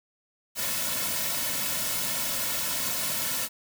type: noise with comb filter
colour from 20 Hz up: white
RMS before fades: -29 dBFS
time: 0.55-3.49 s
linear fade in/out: 50 ms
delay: 2.5 ms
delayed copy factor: -0.7
effects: none